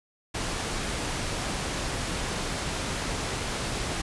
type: low-pass noise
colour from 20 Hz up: pink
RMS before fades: -31 dBFS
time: 0.34-4.02 s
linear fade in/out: 10 ms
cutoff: 9700 Hz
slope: 12 dB/octave
effects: resampled to 24000 Hz